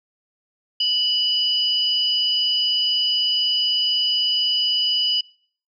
sine tone pair together, 2960 / 4938 Hz, F#7 / D#8, 0 / -14 cents, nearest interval major sixth, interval 886 cents, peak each -19 / -22 dBFS, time 0.8-5.21 s, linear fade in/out 5 ms, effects noise-tail reverb RT60 0.5 s tail -23 dB re dry

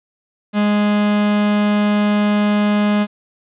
45% pulse tone, 207.7 Hz, G#3, in tune, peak -13 dBFS, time 0.53-3.07 s, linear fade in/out 50 ms, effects resampled to 8000 Hz + 8-bit

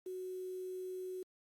sine tone with quantisation, 370.2 Hz, F#4, 1 cent sharp, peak -40 dBFS, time 0.06-1.23 s, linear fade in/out 5 ms, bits 10, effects Opus 48 kbps

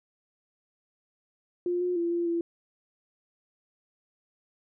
sine tone with pitch steps, 352.9 / 358.4 / 341 / 343.9 / 338.5 Hz, F4 / F4 / F4 / F4 / E4, +18 / +45 / -41 / -27 / +46 cents, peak -25 dBFS, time 1.66-2.41 s, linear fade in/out 2 ms, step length 150 ms, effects none

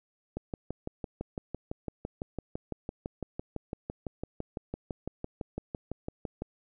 click train, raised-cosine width 2 ms, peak -21 dBFS, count 37, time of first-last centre 0.37-6.42 s, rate 5.95 Hz, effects none

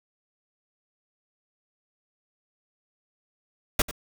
pink noise with echo, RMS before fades -20 dBFS, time 3.79-3.82 s, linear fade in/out 5 ms, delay 92 ms, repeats 1, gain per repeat -15 dB, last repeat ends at 3.912 s, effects none

